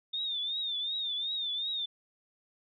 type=tone with vibrato; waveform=sine; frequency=3626 Hz; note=A#7; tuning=49 cents flat; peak=-31 dBFS; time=0.13-1.86 s; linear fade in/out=10 ms; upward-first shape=triangle; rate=2.7 Hz; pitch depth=110 cents each way; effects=none